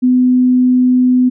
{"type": "tone", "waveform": "sine", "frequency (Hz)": 251.8, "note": "B3", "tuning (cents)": 34, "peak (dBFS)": -7, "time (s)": [0.02, 1.3], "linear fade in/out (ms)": 20, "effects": []}